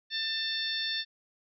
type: harmonic tone with a mistuned harmonic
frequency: 893 Hz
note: A5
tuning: 25 cents sharp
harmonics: 2 / 3 / 4 / 5 / 6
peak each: -36 / -44 / -33 / -35 / -41 dBFS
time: 0.1-1.05 s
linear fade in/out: 50 ms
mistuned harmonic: 5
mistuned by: -18 cents
effects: none